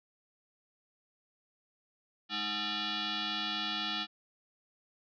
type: tone with frequency modulation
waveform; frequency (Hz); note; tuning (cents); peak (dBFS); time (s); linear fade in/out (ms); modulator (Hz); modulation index
sine; 210; G#3; +19; -32; 2.29-4.07; 50; 524; 7.8
effects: none